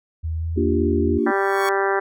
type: tone with pitch glide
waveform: sine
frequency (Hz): 80.6 to 82.53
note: E2 to E2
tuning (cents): -38 to +3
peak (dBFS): -22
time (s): 0.23-1.19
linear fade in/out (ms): 20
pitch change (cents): +41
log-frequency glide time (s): 0.39-0.45
type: chord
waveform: sine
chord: G minor seventh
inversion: first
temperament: equal with one note detuned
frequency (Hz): 233.1 / 295 / 349.2 / 392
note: Bb3 / D4 / F4 / G4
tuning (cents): 0 / +8 / 0 / 0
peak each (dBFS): -23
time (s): 0.56-1.32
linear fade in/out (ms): 20
type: tone with exponential growth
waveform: sawtooth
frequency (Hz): 1115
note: C#6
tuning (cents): +10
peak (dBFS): -19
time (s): 1.18-1.69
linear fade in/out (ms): 1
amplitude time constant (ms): 110
type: harmonic tone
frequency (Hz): 196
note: G3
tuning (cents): 0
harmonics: 2 / 3 / 4 / 5 / 6 / 7 / 8 / 9 / 10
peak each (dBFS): -21 / -29 / -25 / -28 / -29 / -29 / -27 / -30 / -34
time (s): 1.26-2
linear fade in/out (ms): 10
effects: none